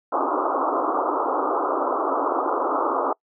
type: band-pass noise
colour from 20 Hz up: white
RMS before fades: -23 dBFS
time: 0.12-3.13 s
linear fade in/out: 5 ms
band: 270 to 1300 Hz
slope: 96 dB/octave
effects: noise-tail reverb RT60 0.1 s tail -26 dB re dry